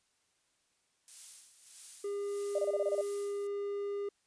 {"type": "noise with tremolo", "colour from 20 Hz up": "violet", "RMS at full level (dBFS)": -43, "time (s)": [1.08, 3.47], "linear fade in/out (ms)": 0, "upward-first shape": "sine", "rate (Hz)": 1.6, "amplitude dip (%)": 70}
{"type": "tone", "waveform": "triangle", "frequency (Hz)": 404.3, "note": "G#4", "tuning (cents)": -46, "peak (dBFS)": -32, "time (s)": [2.04, 4.09], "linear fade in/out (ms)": 5}
{"type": "tone bursts", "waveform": "sine", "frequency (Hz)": 598, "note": "D5", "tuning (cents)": 31, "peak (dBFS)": -28, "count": 8, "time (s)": [2.55, 3.013], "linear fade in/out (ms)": 5, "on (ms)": 36, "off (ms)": 25}
{"effects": ["white hiss -75 dBFS RMS until 4.26 s", "resampled to 22050 Hz"]}